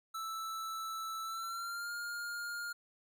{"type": "tone with pitch glide", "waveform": "square", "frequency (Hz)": [1318.5, 1413.1], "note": ["E6", "F6"], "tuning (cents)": [0, 20], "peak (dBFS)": -39, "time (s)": [0.14, 2.73], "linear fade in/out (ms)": 10, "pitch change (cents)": 120, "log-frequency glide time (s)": [1.23, 1.92], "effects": []}